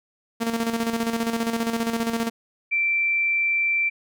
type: tone with tremolo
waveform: sawtooth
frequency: 229.7 Hz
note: A#3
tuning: 25 cents flat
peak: -17 dBFS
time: 0.4-2.3 s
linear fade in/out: 20 ms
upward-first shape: square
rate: 15 Hz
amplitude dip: 55%
type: tone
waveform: sine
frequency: 2344 Hz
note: D7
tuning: 4 cents flat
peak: -19 dBFS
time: 2.71-3.9 s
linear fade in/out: 20 ms
effects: none